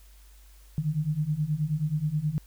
sine beating tone pair, 146.83 / 156.23 Hz, D3 / D#3, 0 / +7 cents, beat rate 9.4 Hz, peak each -29 / -27 dBFS, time 0.78-2.38 s, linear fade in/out 0 ms, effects added 50 Hz sine -50 dBFS peak until 2.46 s + white hiss -60 dBFS RMS until 2.46 s

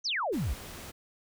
sine exponential sweep, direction down, 6350 to 43.65 Hz, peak -28 dBFS, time 0.04-0.55 s, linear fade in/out 20 ms
pink noise, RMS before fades -44 dBFS, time 0.32-0.92 s, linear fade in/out 20 ms
effects none

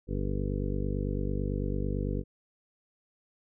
harmonic tone, 49 Hz, G1, in tune, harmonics 1 / 2 / 3 / 4 / 5 / 6 / 8 / 9 / 10, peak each -32 / -35 / -37 / -38 / -39 / -40 / -41 / -42 / -42 dBFS, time 0.07-2.24 s, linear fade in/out 50 ms, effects none

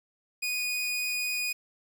sawtooth tone, 2474 Hz, D#7, 10 cents flat, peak -25 dBFS, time 0.42-1.53 s, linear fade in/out 10 ms, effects 9-bit

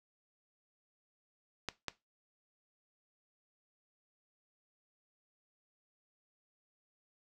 clicks, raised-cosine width 0.2 ms, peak -18 dBFS, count 2, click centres 1.687 / 1.883 s, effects noise-tail reverb RT60 0.2 s tail -17 dB re dry

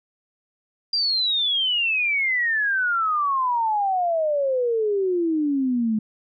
sine exponential sweep, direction down, 4808 to 211.9 Hz, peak -19 dBFS, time 0.93-5.99 s, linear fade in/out 5 ms, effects none

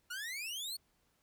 sawtooth exponential sweep, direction up, 1396.9 to 4476 Hz, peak -36 dBFS, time 0.1-0.77 s, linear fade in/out 10 ms, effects pink hiss -75 dBFS RMS until 1.22 s

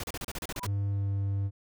pink noise bursts, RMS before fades -36 dBFS, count 10, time 0-0.666 s, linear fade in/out 2 ms, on 36 ms, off 34 ms
sine tone with exponential growth, 987.8 Hz, B5, in tune, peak -29 dBFS, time 0.55-0.65 s, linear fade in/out 5 ms, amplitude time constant 21 ms
triangle tone with pitch glide, 100 to 99.02 Hz, G2 to G2, +35 to +18 cents, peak -25 dBFS, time 0.64-1.51 s, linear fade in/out 50 ms, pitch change -17 cents, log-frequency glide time 0.91-1.09 s
effects none

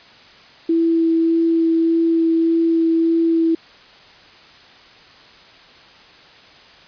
sine tone with vibrato, 329.6 Hz, E4, in tune, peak -13 dBFS, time 0.69-3.55 s, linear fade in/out 5 ms, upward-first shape sine, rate 1.7 Hz, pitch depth 9 cents each way, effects white hiss -45 dBFS RMS until 6.87 s + resampled to 11025 Hz

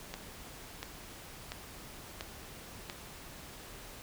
click train, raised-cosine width 0.2 ms, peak -21 dBFS, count 5, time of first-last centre 0.14-2.899 s, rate 1.45 Hz, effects pink hiss -49 dBFS RMS until 4.02 s

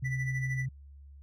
sine tone, 130.81 Hz, C3, in tune, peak -30 dBFS, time 0.02-0.69 s, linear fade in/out 10 ms
triangle tone with tremolo, 1975.5 Hz, B6, in tune, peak -31 dBFS, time 0.04-0.66 s, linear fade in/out 20 ms, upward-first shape sine, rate 13 Hz, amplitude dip 70%
effects added 70 Hz sine -48 dBFS peak until 1.22 s

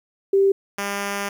sine / 5% pulse tone pair in turn, 392 / 200.8 Hz, G4 / G3, 0 / +42 cents, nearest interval octave, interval 1158 cents, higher first, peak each -13 dBFS, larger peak neither, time 0.33-0.52 / 0.78-1.29 s, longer second, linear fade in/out 5 ms, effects 9-bit

